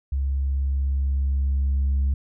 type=tone with level ramp; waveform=sine; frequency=68.3 Hz; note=C#2; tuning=25 cents flat; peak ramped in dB=-20 to -16 dBFS; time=0.12-2.14 s; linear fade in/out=5 ms; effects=tanh soft clip ceiling -17 dBFS